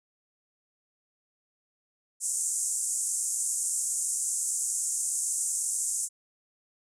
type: band-pass noise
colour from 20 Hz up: pink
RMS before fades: -30 dBFS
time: 2.2-6.09 s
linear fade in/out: 50 ms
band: 6900 to 9600 Hz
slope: 48 dB/octave
effects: none